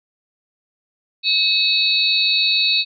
sine tone cluster, 2569 / 3754 / 3951 / 4413 Hz, E7 / A#7 / B7 / C#8, -45 / +11 / 0 / -9 cents, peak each -20 dBFS, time 1.23-2.85 s, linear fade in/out 50 ms, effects none

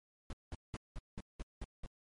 brown noise bursts, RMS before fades -41 dBFS, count 8, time 0.3-1.862 s, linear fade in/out 2 ms, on 29 ms, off 190 ms, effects MP3 48 kbps

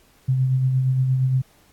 sine tone with tremolo, 130.3 Hz, C3, 7 cents flat, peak -15 dBFS, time 0.28-1.42 s, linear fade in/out 10 ms, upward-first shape sine, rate 8.6 Hz, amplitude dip 35%, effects pink hiss -57 dBFS RMS until 1.72 s + AAC 64 kbps

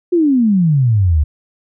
sine exponential sweep, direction down, 364.3 to 70.5 Hz, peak -9 dBFS, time 0.12-1.24 s, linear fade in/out 10 ms, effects none

